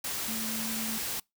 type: tone in noise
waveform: sine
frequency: 222.3 Hz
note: A3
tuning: 18 cents sharp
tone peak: -36 dBFS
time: 0.28-0.98 s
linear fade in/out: 5 ms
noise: white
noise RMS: -34 dBFS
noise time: 0.04-1.2 s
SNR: -5 dB
effects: noise-tail reverb RT60 0.2 s tail -26 dB re dry